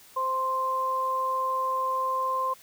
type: tone pair together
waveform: sine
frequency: 520.2 / 1046.5 Hz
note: C5 / C6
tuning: -10 / 0 cents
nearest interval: octave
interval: 1210 cents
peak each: -33 / -25 dBFS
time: 0.16-2.54 s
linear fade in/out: 10 ms
effects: white hiss -53 dBFS RMS until 2.62 s